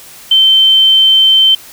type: tone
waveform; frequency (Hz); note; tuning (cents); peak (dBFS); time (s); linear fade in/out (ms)
sine; 3100; G7; -20; -4; 0.31-1.55; 5
effects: white hiss -35 dBFS RMS until 1.72 s